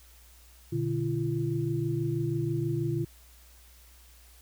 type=tone cluster; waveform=sine; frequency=121.7 / 147.9 / 340.1 Hz; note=B2 / D3 / F4; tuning=-25 / +13 / -46 cents; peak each=-31 dBFS; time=0.72-3.05 s; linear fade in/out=10 ms; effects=added 60 Hz sine -54 dBFS peak until 4.41 s + white hiss -58 dBFS RMS until 4.41 s